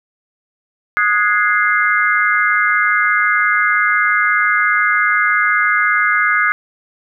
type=chord; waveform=sine; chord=Ab dominant seventh; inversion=second; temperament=equal with one note detuned; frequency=1244.5 / 1461.3 / 1661.2 / 2093 Hz; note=Eb6 / Gb6 / Ab6 / C7; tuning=0 / -22 / 0 / 0 cents; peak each=-17 dBFS; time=0.97-6.52 s; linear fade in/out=0 ms; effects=none